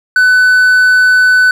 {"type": "tone", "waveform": "triangle", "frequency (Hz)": 1500, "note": "F#6", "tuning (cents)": 23, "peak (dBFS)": -3, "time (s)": [0.16, 1.51], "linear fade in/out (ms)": 2, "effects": []}